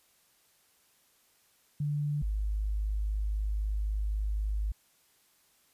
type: tone pair in turn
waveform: sine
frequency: 146.83 / 51.91 Hz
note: D3 / G#1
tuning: 0 / 0 cents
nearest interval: octave + tritone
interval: 1800 cents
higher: first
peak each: -28 dBFS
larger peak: neither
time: 1.8-2.22 / 2.22-4.72 s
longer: second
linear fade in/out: 5 ms
effects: white hiss -67 dBFS RMS until 5.73 s + resampled to 32000 Hz